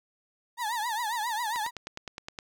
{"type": "tone with vibrato", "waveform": "35% pulse", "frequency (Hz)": 907, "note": "A#5", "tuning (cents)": -48, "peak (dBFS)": -27, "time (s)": [0.57, 1.71], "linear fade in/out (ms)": 50, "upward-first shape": "triangle", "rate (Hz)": 7.4, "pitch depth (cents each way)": 170}
{"type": "click train", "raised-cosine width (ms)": 0.2, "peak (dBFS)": -20, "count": 9, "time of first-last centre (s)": [1.56, 2.388], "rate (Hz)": 9.66}
{"effects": []}